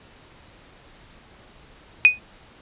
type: tone with exponential decay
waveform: sine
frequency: 2489 Hz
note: D#7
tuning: in tune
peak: -5 dBFS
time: 2.05-2.19 s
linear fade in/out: 0 ms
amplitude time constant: 29 ms
effects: pink hiss -50 dBFS RMS until 2.61 s + resampled to 8000 Hz